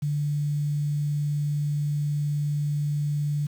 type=tone with quantisation; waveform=sine; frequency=146.83 Hz; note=D3; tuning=in tune; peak=-23 dBFS; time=0.02-3.47 s; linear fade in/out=10 ms; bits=8; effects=none